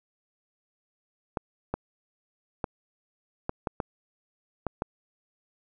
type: clicks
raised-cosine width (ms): 1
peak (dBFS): -14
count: 8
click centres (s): 1.372 / 1.74 / 2.642 / 3.494 / 3.672 / 3.802 / 4.667 / 4.821
effects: none